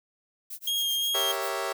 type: noise with tremolo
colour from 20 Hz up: violet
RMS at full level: -37 dBFS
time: 0.5-1.5 s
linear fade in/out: 5 ms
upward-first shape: sine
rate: 7.6 Hz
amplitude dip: 100%
type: tone with vibrato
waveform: 40% pulse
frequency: 3242 Hz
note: G#7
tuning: 42 cents flat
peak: -24 dBFS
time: 0.67-1.32 s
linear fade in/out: 5 ms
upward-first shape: sine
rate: 2.9 Hz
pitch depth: 15 cents each way
type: chord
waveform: 20% pulse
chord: G diminished seventh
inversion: none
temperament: equal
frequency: 392 / 466.2 / 554.4 / 659.3 Hz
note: G4 / Bb4 / Db5 / Fb5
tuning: 0 / 0 / 0 / 0 cents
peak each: -29 / -31 / -29 / -29 dBFS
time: 1.14-1.73 s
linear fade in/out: 10 ms
effects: none

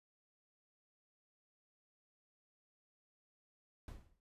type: noise with exponential decay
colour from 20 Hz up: brown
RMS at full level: -43 dBFS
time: 3.88-4.2 s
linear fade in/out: 1 ms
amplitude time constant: 68 ms
effects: noise-tail reverb RT60 0.1 s tail -21 dB re dry + resampled to 32000 Hz

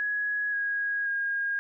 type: tone with pitch steps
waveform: sine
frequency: 1674 / 1650 / 1626.3 Hz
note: G#6 / G#6 / G#6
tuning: +13 / -12 / -37 cents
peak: -26 dBFS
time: 0-1.59 s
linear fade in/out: 0 ms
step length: 530 ms
effects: none

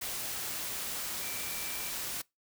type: tone in noise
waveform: sine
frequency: 2338 Hz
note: D7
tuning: 8 cents flat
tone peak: -46 dBFS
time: 1.21-1.9 s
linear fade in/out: 10 ms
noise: white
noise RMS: -37 dBFS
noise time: 0.01-2.22 s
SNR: -12 dB
effects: noise-tail reverb RT60 0.2 s tail -24 dB re dry

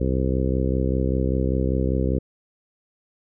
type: harmonic tone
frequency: 65.1 Hz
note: C2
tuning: 8 cents flat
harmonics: 1 / 2 / 3 / 4 / 5 / 6 / 7 / 8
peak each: -23 / -26 / -28 / -29 / -30 / -31 / -31 / -32 dBFS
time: 0-2.19 s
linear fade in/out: 10 ms
effects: none

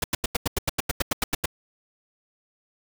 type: noise bursts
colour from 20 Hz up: pink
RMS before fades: -23 dBFS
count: 14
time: 0.02-1.458 s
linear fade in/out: 5 ms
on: 21 ms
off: 88 ms
effects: none

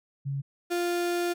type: tone pair in turn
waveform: sine / 35% pulse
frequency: 138.59 / 349.2 Hz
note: C#3 / F4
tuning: 0 / 0 cents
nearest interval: octave + major third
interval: 1600 cents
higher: second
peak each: -28 / -24 dBFS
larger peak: second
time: 0.25-0.42 / 0.7-1.34 s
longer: second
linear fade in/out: 20 ms
effects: none

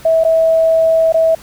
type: tone with dropouts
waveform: sine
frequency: 650 Hz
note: E5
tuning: 24 cents flat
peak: -8 dBFS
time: 0.05-1.35 s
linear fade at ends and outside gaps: 5 ms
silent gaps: 0.238-0.248 / 1.124-1.142 s
effects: pink hiss -39 dBFS RMS until 1.42 s

